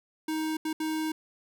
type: tone bursts at uneven times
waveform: square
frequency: 314.1 Hz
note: D#4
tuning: 16 cents sharp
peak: -29 dBFS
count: 3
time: 0.28-0.57 / 0.65-0.73 / 0.8-1.12 s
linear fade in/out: 5 ms
effects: none

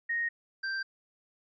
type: tone pair in turn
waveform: sine / square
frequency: 1864.7 / 1569.7 Hz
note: A#6 / G6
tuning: 0 / +2 cents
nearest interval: minor third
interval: 298 cents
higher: first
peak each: -28 / -32 dBFS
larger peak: first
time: 0.09-0.29 / 0.63-0.83 s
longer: neither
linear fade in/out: 10 ms
effects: resampled to 16000 Hz

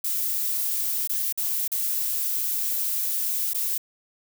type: noise with dropouts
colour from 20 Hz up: violet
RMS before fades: -26 dBFS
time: 0.04-3.78 s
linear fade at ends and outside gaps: 5 ms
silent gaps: 1.075-1.094 / 1.326-1.375 / 1.678-1.717 / 3.534-3.545 s
effects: none

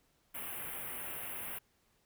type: band-stop noise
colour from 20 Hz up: white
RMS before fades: -42 dBFS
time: 0.34-1.59 s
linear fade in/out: 10 ms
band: 3000 to 9700 Hz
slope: 48 dB/octave
effects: pink hiss -73 dBFS RMS until 2.05 s

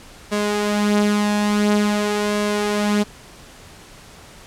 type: tone with flanger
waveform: sawtooth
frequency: 207.7 Hz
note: G#3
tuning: in tune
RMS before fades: -19 dBFS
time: 0.31-3.04 s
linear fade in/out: 20 ms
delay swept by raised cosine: 1.8 to 6 ms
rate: 0.48 Hz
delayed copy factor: +0.5
effects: pink hiss -43 dBFS RMS until 4.46 s + low-pass 10000 Hz 12 dB/octave

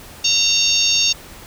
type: harmonic tone with a mistuned harmonic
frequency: 920 Hz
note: A#5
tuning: 23 cents flat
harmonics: 3 / 4 / 5 / 6 / 7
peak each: -20 / -20 / -20 / -20 / -20 dBFS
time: 0.24-1.13 s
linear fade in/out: 10 ms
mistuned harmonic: 5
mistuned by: -21 cents
effects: pink hiss -39 dBFS RMS until 1.46 s

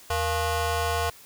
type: ring-modulated tone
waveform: 20% pulse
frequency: 388 Hz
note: G4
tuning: 18 cents flat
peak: -16 dBFS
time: 0.1-1.1 s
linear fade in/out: 5 ms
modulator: 306 Hz
effects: white hiss -50 dBFS RMS until 1.25 s

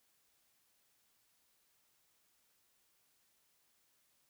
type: silence
effects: white hiss -75 dBFS RMS until 4.29 s

